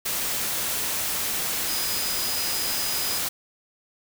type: tone in noise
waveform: sine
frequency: 4978 Hz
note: D#8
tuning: in tune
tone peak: -31 dBFS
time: 1.68-3.19 s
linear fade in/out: 10 ms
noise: white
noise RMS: -27 dBFS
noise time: 0.05-3.29 s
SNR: -7 dB
effects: none